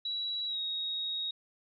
sine tone with pitch glide, 3906 to 3769 Hz, B7 to A#7, -20 to +18 cents, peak -32 dBFS, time 0.05-1.31 s, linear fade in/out 5 ms, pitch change -62 cents, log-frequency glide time 0.47-0.59 s, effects none

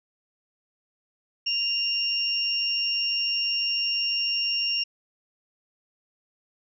sine tone pair together, 2794 / 5506 Hz, F7 / F8, 0 / -25 cents, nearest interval octave, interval 1175 cents, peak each -26 dBFS, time 1.46-4.84 s, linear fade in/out 10 ms, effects none

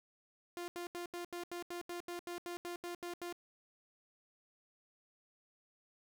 sawtooth tone bursts, 349.2 Hz, F4, in tune, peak -37 dBFS, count 15, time 0.57-3.326 s, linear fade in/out 0 ms, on 110 ms, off 79 ms, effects none

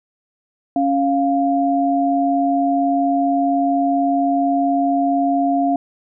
sine tone pair together, 277.2 / 698.5 Hz, C#4 / F5, 0 / 0 cents, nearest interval octave + major third, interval 1600 cents, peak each -17 dBFS, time 0.76-5.76 s, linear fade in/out 2 ms, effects none

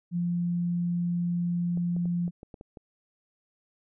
sine tone, 173.9 Hz, F3, 7 cents flat, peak -25 dBFS, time 0.11-2.31 s, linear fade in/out 50 ms
clicks, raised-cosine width 2 ms, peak -30 dBFS, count 8, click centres 1.774 / 1.965 / 2.056 / 2.279 / 2.431 / 2.542 / 2.611 / 2.772 s
effects none

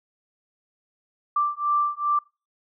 sine beating tone pair, 1174.7 / 1177.2 Hz, D6 / D6, 0 / +4 cents, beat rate 2.5 Hz, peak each -24 dBFS, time 1.36-2.19 s, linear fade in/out 5 ms, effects noise-tail reverb RT60 0.3 s tail -25 dB re dry

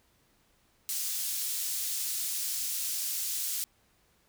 pink high-pass noise, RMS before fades -33 dBFS, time 0.89-3.64 s, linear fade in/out 0 ms, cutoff 6100 Hz, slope 12 dB/octave, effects pink hiss -68 dBFS RMS until 4.28 s

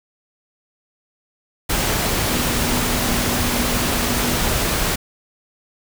sine tone in noise, 242.7 Hz, B3, 30 cents flat, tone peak -26 dBFS, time 2.29-4.37 s, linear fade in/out 10 ms, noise pink, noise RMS -20 dBFS, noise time 1.69-4.96 s, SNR -9 dB, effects none

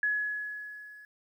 sine tone with level ramp, 1691 Hz, G#6, 31 cents sharp, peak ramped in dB -24 to -48 dBFS, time 0.03-1.05 s, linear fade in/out 2 ms, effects 11-bit

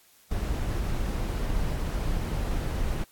brown noise, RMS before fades -28 dBFS, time 0.31-3.04 s, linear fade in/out 5 ms, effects white hiss -59 dBFS RMS until 3.11 s + AAC 64 kbps

